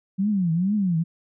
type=tone with vibrato; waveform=sine; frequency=185.5 Hz; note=F#3; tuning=5 cents sharp; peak=-19 dBFS; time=0.18-1.04 s; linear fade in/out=20 ms; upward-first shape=triangle; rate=2.2 Hz; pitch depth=270 cents each way; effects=none